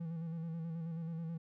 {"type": "tone with vibrato", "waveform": "triangle", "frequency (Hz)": 164.81, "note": "E3", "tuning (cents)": 0, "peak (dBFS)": -36, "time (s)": [0, 1.38], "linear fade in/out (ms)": 10, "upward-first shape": "square", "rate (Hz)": 9.3, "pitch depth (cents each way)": 37, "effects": []}